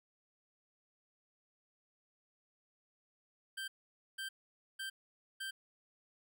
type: tone bursts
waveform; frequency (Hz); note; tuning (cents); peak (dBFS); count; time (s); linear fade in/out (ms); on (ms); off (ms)
25% pulse; 1568; G6; 0; -36; 4; 3.57-5.51; 10; 110; 500
effects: none